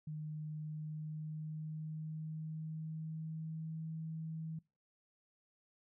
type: tone with pitch glide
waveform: sine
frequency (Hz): 153.5 to 160.11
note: D#3 to D#3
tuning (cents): -23 to +50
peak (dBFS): -40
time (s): 0.07-4.59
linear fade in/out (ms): 5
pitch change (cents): +73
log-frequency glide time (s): 0.6-3.87
effects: noise-tail reverb RT60 0.3 s tail -24 dB re dry